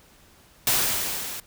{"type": "noise with level ramp", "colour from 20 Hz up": "white", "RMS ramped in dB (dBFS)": [-20, -35], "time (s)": [0.67, 1.4], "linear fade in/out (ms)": 2, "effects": ["pink hiss -55 dBFS RMS until 1.46 s"]}